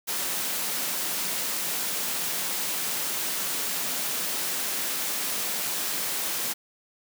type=high-pass noise; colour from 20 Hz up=white; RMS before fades=-29 dBFS; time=0.07-6.54 s; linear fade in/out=20 ms; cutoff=140 Hz; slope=48 dB/octave; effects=none